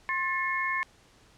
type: tone cluster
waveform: sine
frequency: 1062 / 1766 / 2166 Hz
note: C6 / A6 / C#7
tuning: +25 / +6 / -41 cents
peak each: -31 dBFS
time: 0.09-0.83 s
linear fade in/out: 0 ms
effects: pink hiss -59 dBFS RMS until 1.37 s + low-pass 8000 Hz 12 dB/octave